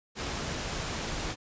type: noise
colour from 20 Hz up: pink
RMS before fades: -34 dBFS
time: 0.15-1.36 s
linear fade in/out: 50 ms
effects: resampled to 16000 Hz